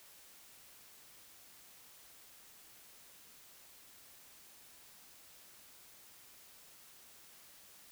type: silence
effects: white hiss -59 dBFS RMS until 7.91 s

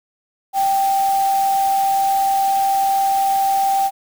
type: tone in noise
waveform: sine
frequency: 783 Hz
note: G5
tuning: 2 cents flat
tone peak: -14 dBFS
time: 0.53-3.91 s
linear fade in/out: 50 ms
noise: white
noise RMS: -31 dBFS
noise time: 0.53-3.91 s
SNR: +14 dB
effects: none

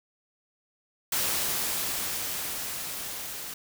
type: noise with level ramp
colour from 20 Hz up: white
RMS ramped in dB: -27 to -38 dBFS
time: 1.12-3.54 s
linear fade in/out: 5 ms
effects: none

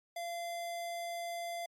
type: tone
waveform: square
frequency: 687 Hz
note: F5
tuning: 29 cents flat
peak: -38 dBFS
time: 0.16-1.66 s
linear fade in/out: 5 ms
effects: MP3 64 kbps

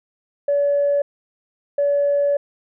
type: tone bursts at uneven times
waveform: sine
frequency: 571 Hz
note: D5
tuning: 49 cents flat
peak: -14 dBFS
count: 2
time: 0.48-1.02 / 1.78-2.37 s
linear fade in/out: 5 ms
effects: tanh soft clip ceiling -11 dBFS

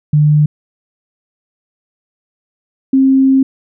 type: tone pair in turn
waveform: sine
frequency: 149.8 / 266.9 Hz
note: D3 / C4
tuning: +35 / +35 cents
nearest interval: minor seventh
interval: 1000 cents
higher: second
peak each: -6 dBFS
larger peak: neither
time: 0.13-0.46 / 2.93-3.43 s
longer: second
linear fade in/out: 5 ms
effects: none

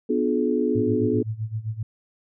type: chord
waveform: sine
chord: B diminished seventh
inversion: none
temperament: just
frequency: 246.9 / 296.3 / 355.6 / 426.7 Hz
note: B3 / D4 / F4 / Ab4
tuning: 0 / +15 / +31 / +47 cents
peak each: -24 / -26 / -27 / -24 dBFS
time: 0.09-1.23 s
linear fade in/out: 10 ms
type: tone with tremolo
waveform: sine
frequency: 110 Hz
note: A2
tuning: in tune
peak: -23 dBFS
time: 0.75-1.83 s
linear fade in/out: 5 ms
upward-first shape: sine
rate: 7.7 Hz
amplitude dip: 85%
effects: none

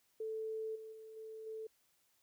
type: tone with level steps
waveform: sine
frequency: 440 Hz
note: A4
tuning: in tune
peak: -38 / -47 / -50 / -46 / -42 dBFS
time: 0.2-1.67 s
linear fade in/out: 5 ms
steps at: 0.75 / 0.92 / 1.16 / 1.46 s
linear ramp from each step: 10 ms
effects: white hiss -75 dBFS RMS until 2.22 s

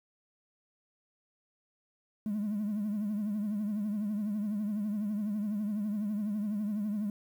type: tone with vibrato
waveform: triangle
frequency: 208.9 Hz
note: G#3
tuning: 10 cents sharp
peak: -27 dBFS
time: 2.26-7.1 s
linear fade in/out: 2 ms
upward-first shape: triangle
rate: 12 Hz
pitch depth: 91 cents each way
effects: tanh soft clip ceiling -26 dBFS + 10-bit

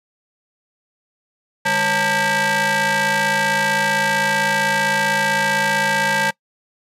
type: ring-modulated tone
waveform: sawtooth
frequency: 349.2 Hz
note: F4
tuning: in tune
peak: -9 dBFS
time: 1.65-6.31 s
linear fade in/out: 10 ms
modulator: 1250 Hz
effects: noise-tail reverb RT60 0.1 s tail -23 dB re dry + low-pass 12000 Hz 12 dB/octave

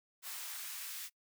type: noise with high-pass filter sweep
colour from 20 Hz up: white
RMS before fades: -44 dBFS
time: 0.22-1.1 s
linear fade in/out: 50 ms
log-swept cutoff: 900 to 1800 Hz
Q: 0.9
effects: noise-tail reverb RT60 0.1 s tail -23 dB re dry

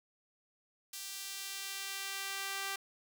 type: tone with high-pass filter sweep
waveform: sawtooth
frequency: 392 Hz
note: G4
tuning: in tune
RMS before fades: -41 dBFS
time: 0.93-2.76 s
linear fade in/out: 5 ms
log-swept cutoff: 4700 to 1300 Hz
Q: 0.72
effects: none

